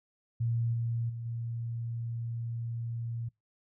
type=tone with level steps; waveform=sine; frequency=116.54 Hz; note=A#2; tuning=in tune; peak=-27 / -29 / -36 / -33 dBFS; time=0.4-3.29 s; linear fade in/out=10 ms; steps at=0.73 / 1.09 / 1.25 s; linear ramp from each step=10 ms; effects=noise-tail reverb RT60 0.2 s tail -25 dB re dry